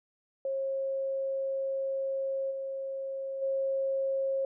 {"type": "tone with level steps", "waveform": "sine", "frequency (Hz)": 540, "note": "C#5", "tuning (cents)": -45, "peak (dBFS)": [-29, -33, -27], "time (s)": [0.45, 4.45], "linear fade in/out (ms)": 2, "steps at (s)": [2.5, 3.41], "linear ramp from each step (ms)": 20, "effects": []}